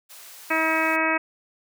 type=high-pass noise; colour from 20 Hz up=white; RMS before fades=-44 dBFS; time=0.09-0.97 s; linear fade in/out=20 ms; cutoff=620 Hz; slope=12 dB/octave
type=harmonic tone; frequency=320 Hz; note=D#4; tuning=49 cents sharp; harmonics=1 / 2 / 3 / 4 / 5 / 6 / 7 / 8; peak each=-28 / -28 / -28 / -28 / -28 / -28 / -28 / -28 dBFS; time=0.5-1.18 s; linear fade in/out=10 ms
effects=none

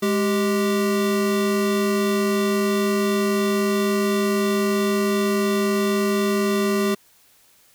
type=tone pair together; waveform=square; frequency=207.7 / 392 Hz; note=G#3 / G4; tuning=0 / 0 cents; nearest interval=major seventh; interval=1100 cents; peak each=-22 dBFS; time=0.02-6.95 s; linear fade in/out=10 ms; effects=white hiss -56 dBFS RMS until 7.74 s

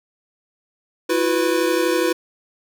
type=chord; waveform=square; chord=E suspended second; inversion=none; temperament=equal with one note detuned; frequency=329.6 / 361.8 / 493.9 Hz; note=E4 / F#4 / B4; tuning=0 / -39 / 0 cents; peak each=-22 dBFS; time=1.09-2.13 s; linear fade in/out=10 ms; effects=none

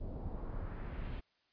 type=noise with low-pass filter sweep; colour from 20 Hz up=brown; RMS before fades=-41 dBFS; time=0-1.21 s; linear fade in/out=20 ms; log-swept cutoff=540 to 3200 Hz; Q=1.4; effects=white hiss -75 dBFS RMS until 1.52 s + resampled to 11025 Hz

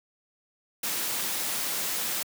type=noise; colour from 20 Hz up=white; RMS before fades=-30 dBFS; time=0.83-2.23 s; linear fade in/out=5 ms; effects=high-pass 150 Hz 12 dB/octave

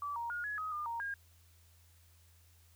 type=tone with pitch steps; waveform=sine; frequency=1155 / 937 / 1432 / 1686 / 1262 / 1206 / 930 / 1621 Hz; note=D6 / A#5 / F6 / G#6 / D#6 / D6 / A#5 / G#6; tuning=-29 / +9 / +43 / +26 / +24 / +46 / -4 / -42 cents; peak=-36 dBFS; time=0.02-1.14 s; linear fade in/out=2 ms; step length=140 ms; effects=added 84 Hz sine -62 dBFS peak until 2.75 s + white hiss -68 dBFS RMS until 2.75 s

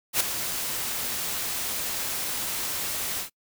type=noise with ADSR envelope; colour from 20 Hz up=white; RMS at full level=-20 dBFS; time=0.13-3.3 s; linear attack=75 ms; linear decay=4 ms; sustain=-10 dB; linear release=110 ms; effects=noise-tail reverb RT60 0.1 s tail -25 dB re dry

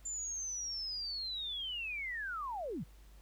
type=linear sweep; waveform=sine; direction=down; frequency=7210 to 113.3 Hz; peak=-37 dBFS; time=0.05-2.84 s; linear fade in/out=10 ms; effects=added 50 Hz sine -55 dBFS peak until 3.21 s + pink hiss -66 dBFS RMS until 3.21 s

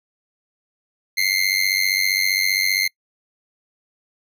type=tone with amplitude modulation; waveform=25% pulse; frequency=2103 Hz; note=C7; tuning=8 cents sharp; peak=-10 dBFS; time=1.17-2.88 s; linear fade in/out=10 ms; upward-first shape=sine; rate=95.2 Hz; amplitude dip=90%; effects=noise-tail reverb RT60 0.1 s tail -26 dB re dry

